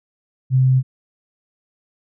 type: tone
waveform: sine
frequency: 130.1 Hz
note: C3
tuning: 9 cents flat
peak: -11 dBFS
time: 0.5-0.83 s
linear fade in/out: 50 ms
effects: none